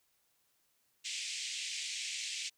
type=band-pass noise; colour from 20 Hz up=pink; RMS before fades=-40 dBFS; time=1.04-2.5 s; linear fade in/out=20 ms; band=2200 to 8200 Hz; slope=48 dB/octave; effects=white hiss -75 dBFS RMS until 2.57 s